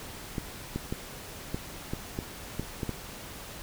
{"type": "clicks", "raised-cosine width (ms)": 3, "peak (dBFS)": -18, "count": 9, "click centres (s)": [0.382, 0.76, 0.925, 1.545, 1.935, 2.189, 2.596, 2.832, 2.893], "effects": ["pink hiss -43 dBFS RMS until 3.62 s"]}